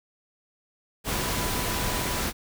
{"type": "tone in noise", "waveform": "sine", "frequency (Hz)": 991, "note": "B5", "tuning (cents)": 6, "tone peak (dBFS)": -37, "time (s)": [1.1, 2.24], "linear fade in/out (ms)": 50, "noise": "pink", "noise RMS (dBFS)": -28, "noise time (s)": [1.04, 2.33], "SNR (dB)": -12, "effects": []}